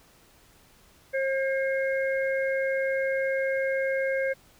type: harmonic tone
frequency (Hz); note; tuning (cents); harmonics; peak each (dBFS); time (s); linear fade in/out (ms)
536; C5; +42; 1 / 3 / 4; -25 / -32 / -34; 1.13-4.34; 20
effects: pink hiss -58 dBFS RMS until 4.59 s